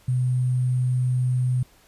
sine tone with sample-and-hold, 126.3 Hz, B2, 39 cents sharp, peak -19 dBFS, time 0.08-1.63 s, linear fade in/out 5 ms, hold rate 8820 Hz, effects pink hiss -56 dBFS RMS until 1.87 s + resampled to 32000 Hz

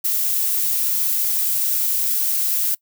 violet noise, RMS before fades -20 dBFS, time 0.04-2.75 s, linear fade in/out 10 ms, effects noise-tail reverb RT60 0.1 s tail -23 dB re dry

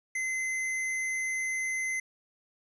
square tone, 2056 Hz, C7, 31 cents flat, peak -30 dBFS, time 0.15-2 s, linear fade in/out 5 ms, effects resampled to 24000 Hz

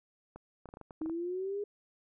clicks, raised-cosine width 1 ms, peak -33 dBFS, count 10, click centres 0.36 / 0.657 / 0.689 / 0.739 / 0.771 / 0.813 / 0.908 / 1.017 / 1.06 / 1.097 s
sine linear sweep, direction up, 311.1 to 415.3 Hz, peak -33 dBFS, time 1.01-1.64 s, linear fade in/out 5 ms
effects none

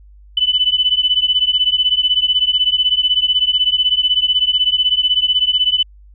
sine beating tone pair, 2991 / 3007 Hz, F#7 / F#7, +18 / +27 cents, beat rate 16 Hz, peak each -15 dBFS, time 0.37-5.83 s, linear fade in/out 5 ms, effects added 50 Hz sine -40 dBFS peak until 6.14 s

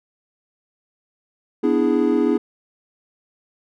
triangle chord, E dominant seventh, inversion second, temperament equal, 246.9 / 293.7 / 329.6 / 415.3 Hz, B3 / D4 / E4 / G#4, 0 / 0 / 0 / 0 cents, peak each -19 dBFS, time 1.63-2.38 s, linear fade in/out 10 ms, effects none

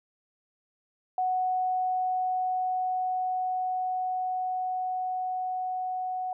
sine tone with level ramp, 740 Hz, F#5, in tune, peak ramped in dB -24 to -29 dBFS, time 1.18-6.33 s, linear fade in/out 2 ms, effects none

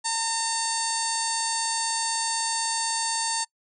harmonic tone, 908 Hz, A#5, 46 cents flat, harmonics 1 / 2 / 3 / 4 / 5 / 6 / 7 / 8 / 9 / 10, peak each -29 / -36 / -41 / -39 / -31 / -40 / -35 / -34 / -33 / -35 dBFS, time 0.04-3.45 s, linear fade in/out 20 ms, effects noise-tail reverb RT60 0.1 s tail -25 dB re dry

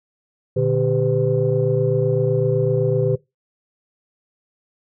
sine tone cluster, 121.5 / 149.4 / 393.9 / 506 Hz, B2 / D3 / G4 / B4, -28 / +30 / +8 / +42 cents, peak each -21 dBFS, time 0.56-3.16 s, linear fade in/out 10 ms, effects noise-tail reverb RT60 0.2 s tail -21 dB re dry + tanh soft clip ceiling -6 dBFS

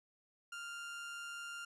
30% pulse tone with amplitude modulation, 1396.9 Hz, F6, in tune, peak -40 dBFS, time 0.52-1.65 s, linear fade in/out 5 ms, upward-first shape sine, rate 145 Hz, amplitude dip 25%, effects resampled to 24000 Hz

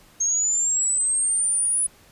sine linear sweep, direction up, 6420 to 9956 Hz, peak -19 dBFS, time 0.2-1.87 s, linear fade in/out 10 ms, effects pink hiss -53 dBFS RMS until 2.11 s + resampled to 32000 Hz

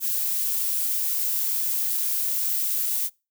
violet noise, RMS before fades -25 dBFS, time 0-3.1 s, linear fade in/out 50 ms, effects noise-tail reverb RT60 0.3 s tail -26 dB re dry

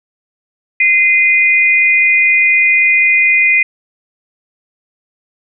sine tone pair together, 2066 / 2459 Hz, C7 / D#7, -22 / -21 cents, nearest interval minor third, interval 301 cents, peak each -10 dBFS, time 0.8-3.63 s, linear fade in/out 5 ms, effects none

